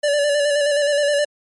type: tone with vibrato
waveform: square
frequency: 580 Hz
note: D5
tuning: 22 cents flat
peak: -16 dBFS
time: 0.03-1.25 s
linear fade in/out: 10 ms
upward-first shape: square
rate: 9.5 Hz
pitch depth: 30 cents each way
effects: MP3 48 kbps